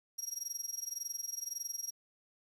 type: tone with amplitude modulation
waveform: 35% pulse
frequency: 5650 Hz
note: F8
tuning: 19 cents sharp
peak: -32 dBFS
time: 0.18-1.91 s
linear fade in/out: 10 ms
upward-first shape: sine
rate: 21.8 Hz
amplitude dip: 90%
effects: 11-bit